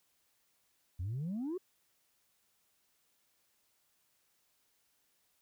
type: exponential sweep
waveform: sine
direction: up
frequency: 82.41 to 387.9 Hz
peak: -33 dBFS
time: 0.99-1.58 s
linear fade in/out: 10 ms
effects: tanh soft clip ceiling -33 dBFS + white hiss -75 dBFS RMS until 5.41 s